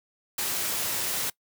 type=noise; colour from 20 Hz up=white; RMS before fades=-29 dBFS; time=0.38-1.3 s; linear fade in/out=5 ms; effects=noise-tail reverb RT60 0.1 s tail -22 dB re dry + high-pass 80 Hz 12 dB/octave